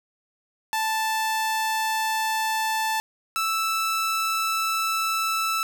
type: tone pair in turn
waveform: sawtooth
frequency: 880 / 1318.5 Hz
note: A5 / E6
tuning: 0 / 0 cents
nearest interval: perfect fifth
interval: 700 cents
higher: second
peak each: -19 dBFS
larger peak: neither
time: 0.73-3 / 3.36-5.63 s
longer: neither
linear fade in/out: 0 ms
effects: none